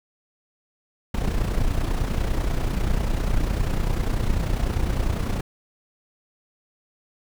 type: noise with amplitude modulation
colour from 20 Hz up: brown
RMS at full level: -20 dBFS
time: 1.14-5.41 s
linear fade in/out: 5 ms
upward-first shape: sine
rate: 30.1 Hz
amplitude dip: 60%
effects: none